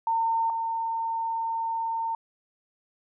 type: tone pair in turn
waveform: sine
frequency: 909 / 909 Hz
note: A#5 / A#5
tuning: -44 / -44 cents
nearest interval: unison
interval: 0 cents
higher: neither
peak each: -22 / -26 dBFS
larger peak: first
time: 0.07-0.5 / 0.5-2.15 s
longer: second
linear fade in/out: 2 ms
effects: none